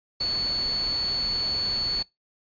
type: tone in noise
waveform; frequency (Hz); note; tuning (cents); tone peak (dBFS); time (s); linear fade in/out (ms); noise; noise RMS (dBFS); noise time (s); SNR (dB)
sine; 4435; C#8; 0; -23; 0.2-2.03; 10; pink; -37; 0.2-2.03; +11
effects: noise-tail reverb RT60 0.2 s tail -24 dB re dry + resampled to 11025 Hz